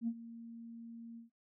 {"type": "tone with ADSR envelope", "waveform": "sine", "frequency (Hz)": 231.1, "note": "A#3", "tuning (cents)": -15, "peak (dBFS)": -30, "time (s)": [0.01, 1.3], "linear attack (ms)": 65, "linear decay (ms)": 59, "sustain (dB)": -16, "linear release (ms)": 130, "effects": ["noise-tail reverb RT60 0.1 s tail -18 dB re dry", "tanh soft clip ceiling -26 dBFS"]}